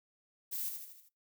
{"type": "noise with echo", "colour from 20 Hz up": "violet", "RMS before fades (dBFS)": -38, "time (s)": [0.51, 0.7], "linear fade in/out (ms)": 20, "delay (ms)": 79, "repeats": 5, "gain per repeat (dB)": -5, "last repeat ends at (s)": 1.095, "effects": ["noise-tail reverb RT60 0.2 s tail -21 dB re dry"]}